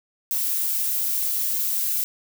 violet noise, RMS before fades -24 dBFS, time 0.31-2.04 s, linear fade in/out 0 ms, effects none

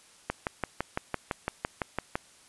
click train, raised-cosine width 0.5 ms, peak -13 dBFS, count 12, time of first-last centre 0.3-2.155 s, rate 5.93 Hz, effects white hiss -57 dBFS RMS until 2.48 s + resampled to 24000 Hz

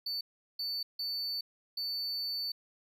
triangle tone bursts at uneven times, 4500 Hz, C#8, 25 cents sharp, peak -32 dBFS, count 4, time 0.06-0.21 / 0.59-0.83 / 0.99-1.41 / 1.77-2.52 s, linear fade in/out 5 ms, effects none

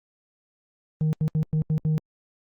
sine tone bursts at uneven times, 155.56 Hz, D#3, in tune, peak -17 dBFS, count 6, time 1.01-1.13 / 1.21-1.28 / 1.35-1.43 / 1.53-1.62 / 1.7-1.78 / 1.85-1.98 s, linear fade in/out 0 ms, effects tanh soft clip ceiling -19 dBFS + Opus 32 kbps

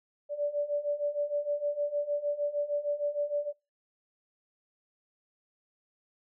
sine beating tone pair, 579 / 585.5 Hz, D5 / D5, -25 / -5 cents, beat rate 6.5 Hz, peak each -33 / -30 dBFS, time 0.29-3.53 s, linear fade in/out 50 ms, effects noise-tail reverb RT60 0.3 s tail -26 dB re dry

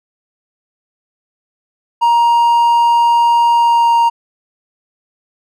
triangle tone with pitch glide, 940 to 933.5 Hz, A#5 to A#5, +14 to +2 cents, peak -6 dBFS, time 2.01-4.1 s, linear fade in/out 20 ms, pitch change -12 cents, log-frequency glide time 3.53-3.95 s, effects none

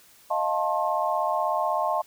sine chord, F dominant seventh, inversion third, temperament equal with one note detuned, 622.3 / 698.5 / 880 / 1068.5 Hz, Eb5 / F5 / A5 / C6, 0 / 0 / 0 / +36 cents, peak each -28 dBFS, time 0.3-2.02 s, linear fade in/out 10 ms, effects white hiss -55 dBFS RMS until 2.06 s

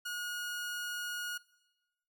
sawtooth tone, 1443 Hz, F#6, 44 cents flat, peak -33 dBFS, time 0.05-1.38 s, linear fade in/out 10 ms, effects noise-tail reverb RT60 1.0 s tail -21 dB re dry

